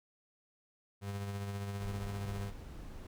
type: tone with tremolo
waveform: 35% pulse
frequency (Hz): 100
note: G2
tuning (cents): +35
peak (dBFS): -34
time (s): 1.01-2.52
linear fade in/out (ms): 50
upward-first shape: triangle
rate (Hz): 15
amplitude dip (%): 40
type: noise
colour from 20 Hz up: brown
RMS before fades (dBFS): -46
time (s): 1.8-3.07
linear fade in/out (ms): 5
effects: none